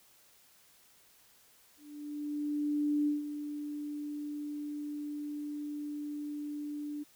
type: tone with ADSR envelope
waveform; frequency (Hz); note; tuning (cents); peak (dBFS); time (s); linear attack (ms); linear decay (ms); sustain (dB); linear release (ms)
sine; 294.7; D4; +6; -26; 1.77-7.04; 1300; 150; -10; 18
effects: white hiss -63 dBFS RMS until 7.15 s

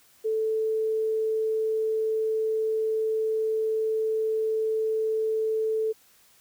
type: tone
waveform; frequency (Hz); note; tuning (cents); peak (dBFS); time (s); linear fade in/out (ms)
sine; 439.4; A4; -2; -23; 0.24-5.93; 20
effects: white hiss -59 dBFS RMS until 6.4 s

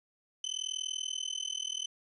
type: tone with amplitude modulation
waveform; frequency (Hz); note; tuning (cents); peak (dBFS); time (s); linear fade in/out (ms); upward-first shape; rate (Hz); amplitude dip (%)
30% pulse; 3046; F#7; +50; -27; 0.44-1.86; 2; sine; 40.6; 100
effects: resampled to 24000 Hz

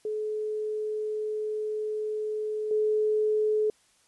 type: tone with level steps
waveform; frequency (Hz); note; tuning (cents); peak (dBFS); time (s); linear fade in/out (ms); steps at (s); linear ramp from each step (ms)
sine; 428.2; A4; -47; -28 / -22; 0.05-3.7; 2; 2.71; 2
effects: white hiss -64 dBFS RMS until 4.07 s + resampled to 24000 Hz

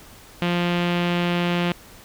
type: tone with low-pass filter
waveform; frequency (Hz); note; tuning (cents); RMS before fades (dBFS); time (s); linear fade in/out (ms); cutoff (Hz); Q
sawtooth; 174.61; F3; 0; -22; 0.42-1.72; 0; 3000; 2.5
effects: pink hiss -46 dBFS RMS until 2.04 s

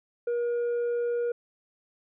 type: tone with tanh clipping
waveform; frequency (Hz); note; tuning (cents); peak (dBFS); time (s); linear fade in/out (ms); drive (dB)
sine; 476.9; A#4; +39; -26; 0.27-1.32; 5; 3
effects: none

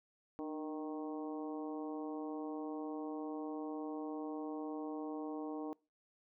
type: harmonic tone with a mistuned harmonic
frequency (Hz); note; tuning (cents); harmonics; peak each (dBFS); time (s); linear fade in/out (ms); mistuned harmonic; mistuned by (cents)
155.56; D#3; 0; 2 / 3 / 4 / 5 / 6 / 7; -41 / -46 / -51 / -50 / -54 / -55; 0.39-5.73; 0; 2; -44
effects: noise-tail reverb RT60 0.3 s tail -25 dB re dry

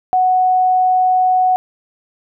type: tone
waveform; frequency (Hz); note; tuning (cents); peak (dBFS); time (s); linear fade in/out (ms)
sine; 740; F#5; 0; -10; 0.13-1.56; 0
effects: none

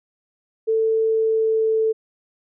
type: tone with pitch glide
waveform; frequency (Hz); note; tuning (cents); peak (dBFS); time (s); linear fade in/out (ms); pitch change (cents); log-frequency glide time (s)
sine; 444.4 to 441.6; A4 to A4; +17 to +6; -16; 0.67-1.93; 20; -11; 1.04-1.81
effects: none

